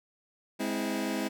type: chord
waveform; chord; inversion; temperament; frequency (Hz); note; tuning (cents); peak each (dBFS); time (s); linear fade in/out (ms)
sawtooth; Ab augmented; none; just; 207.7 / 259.6 / 324.5; Ab3 / C4 / E4; 0 / -13 / -27; -30; 0.59-1.29; 20
effects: none